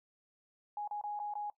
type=tone with dropouts; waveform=sine; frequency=830.6 Hz; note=G#5; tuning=in tune; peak=-36 dBFS; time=0.77-1.5 s; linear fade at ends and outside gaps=2 ms; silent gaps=0.876-0.91 / 1.013-1.038 / 1.192-1.199 / 1.338-1.353 s; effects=noise-tail reverb RT60 0.1 s tail -19 dB re dry